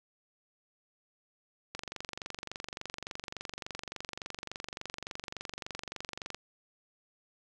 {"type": "click train", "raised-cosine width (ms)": 0.2, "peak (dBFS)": -21, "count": 109, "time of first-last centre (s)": [1.75, 6.346], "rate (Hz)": 23.5, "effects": []}